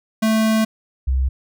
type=tone pair in turn; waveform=square / sine; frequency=220 / 65.41 Hz; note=A3 / C2; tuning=0 / 0 cents; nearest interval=octave + major sixth; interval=2100 cents; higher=first; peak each=-15 dBFS; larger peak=neither; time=0.22-0.65 / 1.07-1.29 s; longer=first; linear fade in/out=10 ms; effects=none